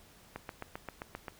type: click train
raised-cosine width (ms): 0.5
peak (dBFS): -24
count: 8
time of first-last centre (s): 0.36-1.282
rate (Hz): 7.59
effects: pink hiss -59 dBFS RMS until 1.39 s